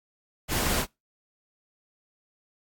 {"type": "noise", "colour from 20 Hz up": "pink", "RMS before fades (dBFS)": -26, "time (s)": [0.48, 0.86], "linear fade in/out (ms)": 50, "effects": ["noise-tail reverb RT60 0.2 s tail -23 dB re dry", "AAC 64 kbps"]}